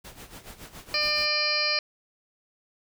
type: noise with tremolo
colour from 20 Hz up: pink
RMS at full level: -42 dBFS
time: 0.04-1.27 s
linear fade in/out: 10 ms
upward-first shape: sine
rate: 7.1 Hz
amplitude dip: 75%
type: harmonic tone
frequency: 600 Hz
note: D5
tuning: 37 cents sharp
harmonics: 1 / 2 / 3 / 4 / 5 / 7 / 8 / 9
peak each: -34 / -35 / -34 / -28 / -38 / -29 / -28 / -34 dBFS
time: 0.94-1.79 s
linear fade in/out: 2 ms
effects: none